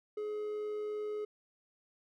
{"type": "tone with amplitude modulation", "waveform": "triangle", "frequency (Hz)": 422.2, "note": "G#4", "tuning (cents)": 29, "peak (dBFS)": -32, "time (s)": [0.17, 1.25], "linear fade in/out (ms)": 5, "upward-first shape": "sine", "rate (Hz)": 103, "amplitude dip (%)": 25, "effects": []}